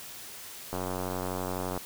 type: click train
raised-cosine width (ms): 1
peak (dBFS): -19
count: 97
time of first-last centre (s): 0.73-1.776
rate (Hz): 91.8
effects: white hiss -44 dBFS RMS until 1.85 s